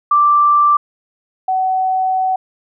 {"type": "tone pair in turn", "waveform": "sine", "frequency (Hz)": [1174.7, 752.3], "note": ["D6", "F#5"], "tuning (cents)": [0, 29], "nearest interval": "minor sixth", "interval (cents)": 771, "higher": "first", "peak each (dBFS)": [-8, -13], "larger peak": "first", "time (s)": [[0.11, 0.77], [1.48, 2.36]], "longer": "second", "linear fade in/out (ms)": 5, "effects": []}